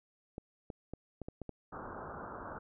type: clicks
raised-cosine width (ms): 2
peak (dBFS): -28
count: 7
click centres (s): 0.381 / 0.702 / 0.936 / 1.217 / 1.285 / 1.417 / 1.493
type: low-pass noise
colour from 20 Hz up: white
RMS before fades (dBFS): -45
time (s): 1.72-2.59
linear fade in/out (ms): 10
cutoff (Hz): 1500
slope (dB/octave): 96
effects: none